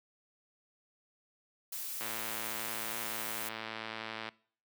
blue noise, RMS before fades -40 dBFS, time 1.72-3.49 s, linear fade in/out 5 ms
click train, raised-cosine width 0.3 ms, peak -23 dBFS, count 254, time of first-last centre 2.01-4.289 s, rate 111 Hz
effects noise-tail reverb RT60 0.5 s tail -22 dB re dry + high-pass 150 Hz 12 dB/octave

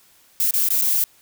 violet noise with dropouts, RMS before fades -19 dBFS, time 0.4-1.04 s, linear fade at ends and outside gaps 1 ms, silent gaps 0.509-0.538 / 0.688-0.704 / 0.815-0.82 s, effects white hiss -55 dBFS RMS until 1.21 s

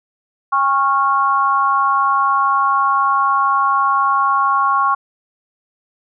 sine tone with amplitude modulation, 1099 Hz, C#6, 15 cents flat, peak -8 dBFS, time 0.52-4.95 s, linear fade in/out 10 ms, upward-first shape sine, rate 291 Hz, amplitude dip 90%, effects none

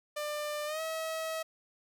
sawtooth tone with pitch glide, 596 to 642.5 Hz, D5 to E5, +25 to -45 cents, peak -30 dBFS, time 0.16-1.43 s, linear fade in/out 10 ms, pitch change +130 cents, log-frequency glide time 0.66-0.81 s, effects none

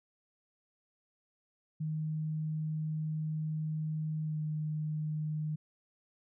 sine tone with pitch glide, 155.56 to 153.6 Hz, D#3 to D#3, 0 to -22 cents, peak -32 dBFS, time 1.8-5.56 s, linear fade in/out 10 ms, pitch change -22 cents, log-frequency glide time 4.24-4.37 s, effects none

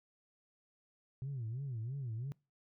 sine tone with vibrato, 124.6 Hz, B2, 16 cents sharp, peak -36 dBFS, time 1.22-2.32 s, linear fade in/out 0 ms, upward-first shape sine, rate 3 Hz, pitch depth 220 cents each way, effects noise-tail reverb RT60 0.3 s tail -26 dB re dry + tanh soft clip ceiling -35 dBFS

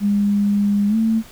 sine tone with pitch glide, 203.5 to 223.2 Hz, G#3 to A3, -35 to +25 cents, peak -14 dBFS, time 0-1.23 s, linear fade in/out 50 ms, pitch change +160 cents, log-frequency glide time 0.88-0.96 s, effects pink hiss -43 dBFS RMS until 1.31 s

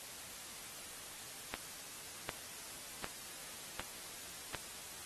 click train, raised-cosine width 0.3 ms, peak -21 dBFS, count 5, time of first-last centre 1.54-4.548 s, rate 1.33 Hz, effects white hiss -49 dBFS RMS until 5.05 s + AAC 32 kbps

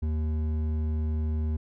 triangle tone with hard clipping, 77.78 Hz, D#2, in tune, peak -27 dBFS, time 0.02-1.57 s, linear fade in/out 10 ms, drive 12 dB, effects none

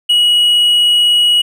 triangle tone, 2911 Hz, F#7, 29 cents flat, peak -6 dBFS, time 0.09-1.42 s, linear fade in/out 10 ms, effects none

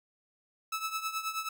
sawtooth tone with tremolo, 1306 Hz, E6, 17 cents flat, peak -26 dBFS, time 0.72-1.49 s, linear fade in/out 5 ms, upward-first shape triangle, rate 9.4 Hz, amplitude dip 80%, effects none

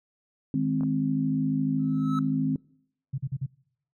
sine chord, Ab major, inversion second, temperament equal, 155.56 / 207.7 / 261.6 Hz, Eb3 / Ab3 / C4, 0 / 0 / 0 cents, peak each -28 / -31 / -25 dBFS, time 0.54-2.56 s, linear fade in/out 2 ms
clicks, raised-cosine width 1 ms, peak -29 dBFS, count 2, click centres 0.809 / 0.834 s
triangle tone with exponential growth, 1300 Hz, E6, 24 cents flat, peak -26 dBFS, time 1.79-2.19 s, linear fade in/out 2 ms, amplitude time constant 86 ms
sine tone bursts, 135.2 Hz, C#3, 43 cents flat, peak -26 dBFS, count 4, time 3.13-3.464 s, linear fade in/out 10 ms, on 52 ms, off 42 ms
effects noise-tail reverb RT60 0.7 s tail -24 dB re dry

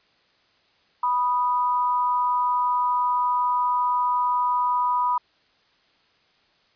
sine tone pair together, 984.4 / 1239 Hz, B5 / D#6, -6 / -8 cents, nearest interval major third, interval 398 cents, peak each -20 / -27 dBFS, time 1.03-5.18 s, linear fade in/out 5 ms, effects white hiss -62 dBFS RMS until 6.75 s + resampled to 11025 Hz

